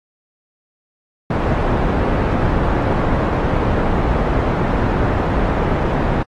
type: low-pass noise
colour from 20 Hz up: pink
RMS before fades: -17 dBFS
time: 1.3-6.23 s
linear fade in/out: 5 ms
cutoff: 1100 Hz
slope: 12 dB/octave
effects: AAC 32 kbps